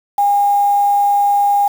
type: tone with quantisation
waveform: sine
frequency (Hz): 811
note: G#5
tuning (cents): -41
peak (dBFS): -10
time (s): 0.18-1.68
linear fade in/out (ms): 5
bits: 5
effects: none